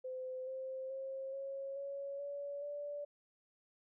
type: tone with pitch steps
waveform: sine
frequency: 514 / 524.5 / 535.2 / 546.1 / 557.3 / 568.7 / 580.3 Hz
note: C5 / C5 / C5 / C#5 / C#5 / C#5 / D5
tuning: -31 / +4 / +39 / -26 / +9 / +44 / -21 cents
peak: -40 dBFS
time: 0.04-3.05 s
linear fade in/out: 10 ms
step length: 430 ms
effects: none